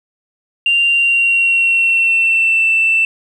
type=tone with pitch glide; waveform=sine; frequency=2781 to 2668 Hz; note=F7 to E7; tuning=-8 to +20 cents; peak=-9 dBFS; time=0.66-3.05 s; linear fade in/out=2 ms; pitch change=-72 cents; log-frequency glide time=0.84-2.68 s; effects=tanh soft clip ceiling -5 dBFS + 8-bit